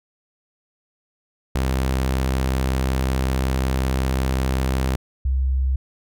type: tone pair in turn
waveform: sawtooth / sine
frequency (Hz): 65.41 / 65.72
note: C2 / C2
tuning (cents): 0 / +8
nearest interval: unison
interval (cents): 8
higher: second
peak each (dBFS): -15 / -17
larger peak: first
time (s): 1.55-4.96 / 5.25-5.76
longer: first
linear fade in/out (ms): 5
effects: none